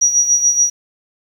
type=tone with tremolo; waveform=sine; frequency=5780 Hz; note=F#8; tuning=41 cents flat; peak=-8 dBFS; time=0.01-0.7 s; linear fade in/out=10 ms; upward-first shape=sine; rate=7 Hz; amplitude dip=65%; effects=7-bit

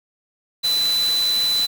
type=tone in noise; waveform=sine; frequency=4000 Hz; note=B7; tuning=21 cents sharp; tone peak=-17 dBFS; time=0.63-1.67 s; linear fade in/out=20 ms; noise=white; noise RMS=-29 dBFS; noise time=0.63-1.67 s; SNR=+9 dB; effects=none

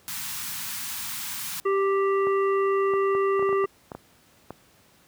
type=band-stop noise; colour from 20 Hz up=white; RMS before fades=-33 dBFS; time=0.08-1.6 s; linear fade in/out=0 ms; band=260 to 840 Hz; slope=48 dB/octave
type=harmonic tone; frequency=392 Hz; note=G4; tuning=in tune; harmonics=1 / 3 / 5 / 7; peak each=-21 / -27 / -36 / -43 dBFS; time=1.65-3.66 s; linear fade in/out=10 ms
type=clicks; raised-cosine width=1 ms; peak=-21 dBFS; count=11; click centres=2.27 / 2.937 / 3.15 / 3.394 / 3.426 / 3.491 / 3.528 / 3.641 / 3.918 / 3.95 / 4.506 s
effects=pink hiss -58 dBFS RMS until 5.07 s + high-pass 80 Hz 12 dB/octave

